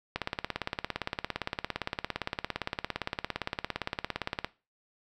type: click train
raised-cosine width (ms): 0.3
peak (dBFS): -14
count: 76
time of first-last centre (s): 0.16-4.446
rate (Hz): 17.5
effects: noise-tail reverb RT60 0.3 s tail -18 dB re dry